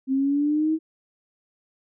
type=linear sweep; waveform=sine; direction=up; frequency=262.1 to 321.4 Hz; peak=-19 dBFS; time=0.07-0.79 s; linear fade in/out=50 ms; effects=none